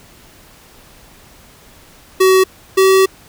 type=tone pair in turn; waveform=square; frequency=377.1 / 382.1 Hz; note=F#4 / G4; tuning=+33 / -44 cents; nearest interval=unison; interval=23 cents; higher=second; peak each=-8 dBFS; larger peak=neither; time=2.2-2.44 / 2.77-3.06 s; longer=second; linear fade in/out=10 ms; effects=pink hiss -44 dBFS RMS until 3.28 s